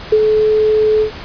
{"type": "tone with ADSR envelope", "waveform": "sine", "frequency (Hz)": 430.7, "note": "A4", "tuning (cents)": -37, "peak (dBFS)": -5, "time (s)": [0.12, 1.11], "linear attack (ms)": 7, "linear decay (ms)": 54, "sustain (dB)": -4, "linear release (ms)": 98, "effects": ["pink hiss -30 dBFS RMS until 1.24 s", "resampled to 11025 Hz"]}